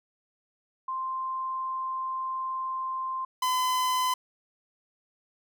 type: tone pair in turn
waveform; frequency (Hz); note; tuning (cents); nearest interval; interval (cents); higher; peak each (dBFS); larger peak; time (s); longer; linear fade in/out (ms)
sine / 45% pulse; 1046.5 / 1014.9; C6 / B5; 0 / +47; minor second; 53; first; -29 / -24; second; 0.88-3.25 / 3.42-4.14; first; 5
effects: none